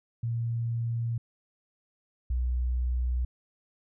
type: tone pair in turn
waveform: sine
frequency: 116.54 / 61.73 Hz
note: A#2 / B1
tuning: 0 / 0 cents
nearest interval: major seventh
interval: 1100 cents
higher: first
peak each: -27 / -25 dBFS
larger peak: second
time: 0.23-1.18 / 2.3-3.25 s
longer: neither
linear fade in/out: 5 ms
effects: none